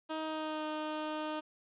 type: tone with pitch glide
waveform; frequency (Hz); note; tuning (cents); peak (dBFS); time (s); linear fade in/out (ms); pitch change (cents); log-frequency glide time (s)
15% pulse; 314.7 to 307.7; D#4 to D#4; +20 to -19; -29; 0.09-1.41; 20; -39; 0.23-0.65
effects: resampled to 8000 Hz + 11-bit